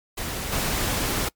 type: noise with level steps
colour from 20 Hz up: pink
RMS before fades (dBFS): -30 / -25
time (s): 0.17-1.29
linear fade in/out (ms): 10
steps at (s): 0.52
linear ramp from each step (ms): 5
effects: noise-tail reverb RT60 0.1 s tail -24 dB re dry + MP3 96 kbps